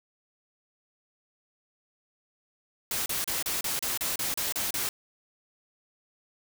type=noise bursts; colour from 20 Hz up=white; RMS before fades=-30 dBFS; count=11; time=2.91-4.89 s; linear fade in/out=2 ms; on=150 ms; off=33 ms; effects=none